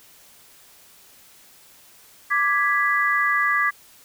sine chord, G# diminished, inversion second, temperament equal, 1174.7 / 1661.2 / 1975.5 Hz, D6 / G#6 / B6, 0 / 0 / 0 cents, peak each -22 dBFS, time 2.3-3.71 s, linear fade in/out 20 ms, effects white hiss -51 dBFS RMS until 4.04 s

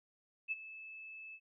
sine tone with ADSR envelope, 2615 Hz, E7, 15 cents flat, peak -32 dBFS, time 0.48-1.4 s, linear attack 36 ms, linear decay 28 ms, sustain -15 dB, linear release 60 ms, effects none

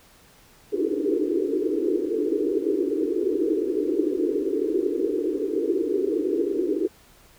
pink band-pass noise, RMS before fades -24 dBFS, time 0.72-6.88 s, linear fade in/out 20 ms, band 290 to 460 Hz, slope 96 dB/octave, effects pink hiss -54 dBFS RMS until 7.38 s

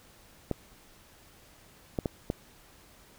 clicks, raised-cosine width 2 ms, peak -15 dBFS, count 4, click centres 0.513 / 1.988 / 2.058 / 2.301 s, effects pink hiss -57 dBFS RMS until 3.18 s

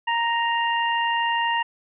harmonic tone, 932.3 Hz, A#5, in tune, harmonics 1 / 2 / 3, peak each -22 / -26 / -28 dBFS, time 0.07-1.63 s, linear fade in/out 10 ms, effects none

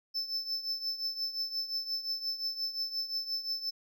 triangle tone with tremolo, 5274 Hz, E8, in tune, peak -28 dBFS, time 0.14-3.71 s, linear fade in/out 20 ms, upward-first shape triangle, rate 5.7 Hz, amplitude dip 80%, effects none

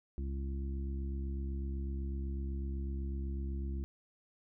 harmonic tone, 68 Hz, C#2, 33 cents flat, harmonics 1 / 2 / 3 / 4 / 5, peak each -35 / -49 / -46 / -52 / -49 dBFS, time 0.18-3.84 s, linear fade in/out 0 ms, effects none

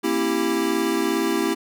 square chord, A# diminished seventh, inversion none, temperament equal with one note detuned, 233.1 / 270.1 / 329.6 / 392 Hz, A#3 / C#4 / E4 / G4, 0 / -45 / 0 / 0 cents, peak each -29 / -28 / -24 / -26 dBFS, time 0.03-1.55 s, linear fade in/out 20 ms, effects none

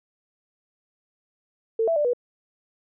sine tone with pitch steps, 449.8 / 662 / 591 / 487.2 Hz, A4 / E5 / D5 / B4, +38 / +7 / +11 / -24 cents, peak -19 dBFS, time 1.79-2.134 s, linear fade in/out 5 ms, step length 86 ms, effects none

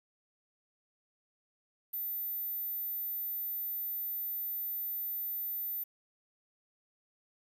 sine tone, 14060 Hz, A9, 2 cents flat, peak -33 dBFS, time 1.93-5.84 s, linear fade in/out 10 ms, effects tanh soft clip ceiling -29 dBFS + 10-bit

